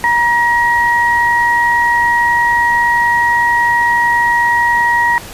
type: tone pair together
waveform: sine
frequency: 949.1 / 1900 Hz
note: A#5 / A#6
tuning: +31 / +33 cents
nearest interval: octave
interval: 1202 cents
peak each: -12 dBFS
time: 0.04-5.18 s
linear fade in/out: 0 ms
effects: pink hiss -31 dBFS RMS until 5.33 s + resampled to 32000 Hz

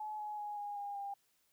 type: tone with pitch steps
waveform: sine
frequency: 853 / 842.2 / 831.6 / 821.1 / 810.7 / 800.5 Hz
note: G#5 / G#5 / G#5 / G#5 / G#5 / G5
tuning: +46 / +24 / +2 / -20 / -42 / +36 cents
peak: -39 dBFS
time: 0-1.14 s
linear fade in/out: 5 ms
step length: 190 ms
effects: white hiss -75 dBFS RMS until 1.52 s

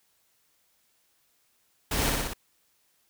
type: noise with echo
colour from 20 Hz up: pink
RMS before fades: -28 dBFS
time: 1.91-2.1 s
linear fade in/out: 5 ms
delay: 59 ms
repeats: 4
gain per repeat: -2 dB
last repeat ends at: 2.336 s
effects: white hiss -69 dBFS RMS until 3.09 s

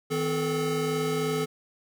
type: tone cluster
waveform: square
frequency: 158.5 / 256.1 / 432.7 Hz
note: D#3 / C4 / A4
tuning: +32 / -37 / -29 cents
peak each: -32 / -34 / -28 dBFS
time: 0.1-1.46 s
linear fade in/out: 20 ms
effects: none

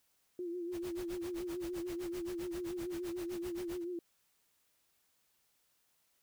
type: tone with vibrato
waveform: sine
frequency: 349.2 Hz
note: F4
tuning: in tune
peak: -37 dBFS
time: 0.39-3.99 s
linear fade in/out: 2 ms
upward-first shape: sine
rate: 6.9 Hz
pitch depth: 61 cents each way
type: noise with tremolo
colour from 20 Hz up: pink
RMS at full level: -48 dBFS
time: 0.71-3.85 s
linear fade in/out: 50 ms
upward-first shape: sine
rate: 7.7 Hz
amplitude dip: 100%
effects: white hiss -75 dBFS RMS until 6.22 s

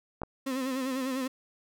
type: clicks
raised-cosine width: 1 ms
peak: -20 dBFS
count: 2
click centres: 0.218 / 0.234 s
type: tone with vibrato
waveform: 35% pulse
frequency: 261.6 Hz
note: C4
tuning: in tune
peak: -28 dBFS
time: 0.46-1.28 s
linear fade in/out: 10 ms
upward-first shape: sine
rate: 10 Hz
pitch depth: 65 cents each way
effects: none

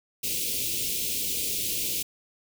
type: band-stop noise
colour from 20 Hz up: white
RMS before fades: -29 dBFS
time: 0.23-2.03 s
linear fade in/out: 10 ms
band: 520 to 2400 Hz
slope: 48 dB/octave
effects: none

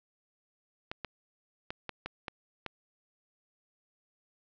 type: clicks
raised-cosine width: 0.3 ms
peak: -20 dBFS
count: 7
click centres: 0.915 / 1.047 / 1.705 / 1.893 / 2.06 / 2.282 / 2.663 s
effects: low-pass 5000 Hz 12 dB/octave

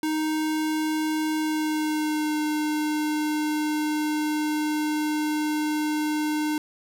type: tone with pitch glide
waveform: square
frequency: 311.1 to 303.8 Hz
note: D#4 to D#4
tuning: 0 to -41 cents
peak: -24 dBFS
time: 0.03-6.58 s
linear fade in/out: 2 ms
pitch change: -41 cents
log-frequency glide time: 1.38-2.4 s
effects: 11-bit

